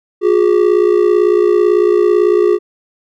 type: ring-modulated tone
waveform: triangle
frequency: 387.3 Hz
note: G4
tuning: 21 cents flat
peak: -3 dBFS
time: 0.21-2.59 s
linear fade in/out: 50 ms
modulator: 29 Hz
effects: none